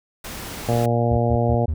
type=noise; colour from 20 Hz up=pink; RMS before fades=-33 dBFS; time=0.24-0.86 s; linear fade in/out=5 ms
type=harmonic tone; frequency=118.1 Hz; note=A#2; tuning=23 cents sharp; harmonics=1 / 2 / 3 / 4 / 5 / 6 / 7; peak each=-20 / -25 / -29 / -25 / -25 / -26 / -31 dBFS; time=0.68-1.66 s; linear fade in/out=10 ms
type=tone bursts; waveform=triangle; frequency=77.78 Hz; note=D#2; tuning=in tune; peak=-18 dBFS; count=4; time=1.11-1.74 s; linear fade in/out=5 ms; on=60 ms; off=130 ms
effects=none